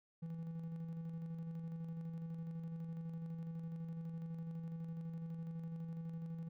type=tone with tremolo; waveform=triangle; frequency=164.81 Hz; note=E3; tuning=in tune; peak=-39 dBFS; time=0.22-6.49 s; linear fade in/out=10 ms; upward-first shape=square; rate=12 Hz; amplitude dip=30%; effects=none